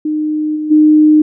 sine tone with level steps, 305.8 Hz, D#4, 30 cents flat, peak -13 / -16 / -4 dBFS, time 0.05-1.22 s, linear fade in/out 5 ms, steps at 0.55 / 0.7 s, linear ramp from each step 20 ms, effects none

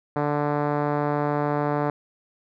5% pulse tone with low-pass filter, 146.83 Hz, D3, in tune, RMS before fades -24 dBFS, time 0.16-1.9 s, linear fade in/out 2 ms, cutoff 880 Hz, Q 0.72, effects none

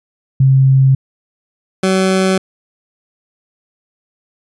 sine / 20% pulse tone pair in turn, 133.7 / 189.08 Hz, C3 / F#3, +38 / +38 cents, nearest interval tritone, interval 600 cents, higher second, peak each -6 dBFS, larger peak neither, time 0.4-0.95 / 1.83-2.38 s, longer neither, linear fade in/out 5 ms, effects resampled to 24000 Hz

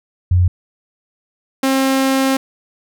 sine / sawtooth tone pair in turn, 89.5 / 267.2 Hz, F2 / C4, +43 / +36 cents, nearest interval octave + perfect fifth, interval 1893 cents, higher second, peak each -9 dBFS, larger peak neither, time 0.31-0.48 / 1.63-2.37 s, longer second, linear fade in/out 5 ms, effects none

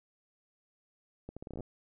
accelerating click train, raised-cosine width 2 ms, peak -29 dBFS, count 11, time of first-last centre 1.29-1.607 s, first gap 76 ms, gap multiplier 0.78, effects none

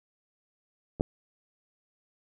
clicks, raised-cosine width 2 ms, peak -27 / -10 dBFS, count 2, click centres 0.998 / 1.009 s, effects none

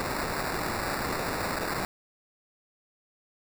white noise with sample-and-hold, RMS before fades -31 dBFS, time 0-1.85 s, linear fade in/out 0 ms, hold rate 3150 Hz, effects none

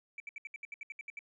sine tone bursts, 2311 Hz, D7, 28 cents flat, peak -39 dBFS, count 12, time 0.18-1.191 s, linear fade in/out 2 ms, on 21 ms, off 69 ms, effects tanh soft clip ceiling -37 dBFS

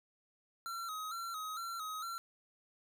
square tone with vibrato, 1312 Hz, E6, 9 cents flat, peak -40 dBFS, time 0.66-2.18 s, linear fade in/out 0 ms, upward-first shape square, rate 2.2 Hz, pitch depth 64 cents each way, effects none

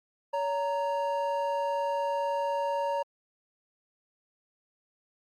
triangle tone pair together, 565 / 929 Hz, C#5 / A#5, +33 / -6 cents, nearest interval major sixth, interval 861 cents, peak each -28 dBFS, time 0.33-3.03 s, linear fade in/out 10 ms, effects Opus 48 kbps

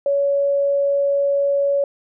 sine tone, 562 Hz, C#5, 24 cents sharp, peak -15 dBFS, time 0.06-1.84 s, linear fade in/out 2 ms, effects none

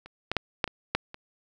clicks, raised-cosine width 0.3 ms, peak -29 / -12 / -8 / -7 / -21 / -7 / -24 dBFS, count 7, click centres 0.06 / 0.316 / 0.367 / 0.642 / 0.677 / 0.95 / 1.144 s, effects none

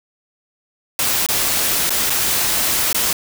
white noise with dropouts, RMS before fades -18 dBFS, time 0.99-3.13 s, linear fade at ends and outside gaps 2 ms, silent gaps 1.264-1.287 / 1.895-1.904 / 2.098-2.102 / 2.929-2.945 s, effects none

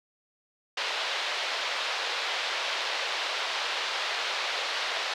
white band-pass noise, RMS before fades -31 dBFS, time 0.77-5.14 s, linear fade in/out 5 ms, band 490 to 4200 Hz, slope 24 dB/octave, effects none

